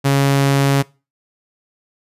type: tone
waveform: sawtooth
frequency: 138.59 Hz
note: C#3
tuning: in tune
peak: -8 dBFS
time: 0.04-0.83 s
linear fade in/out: 20 ms
effects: noise-tail reverb RT60 0.3 s tail -22 dB re dry + resampled to 32000 Hz